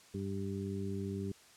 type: harmonic tone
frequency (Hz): 98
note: G2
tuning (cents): 0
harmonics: 1 / 2 / 3 / 4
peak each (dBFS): -40 / -39 / -45 / -42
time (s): 0.14-1.32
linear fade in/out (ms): 5
effects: white hiss -60 dBFS RMS until 1.56 s + low-pass 9000 Hz 12 dB/octave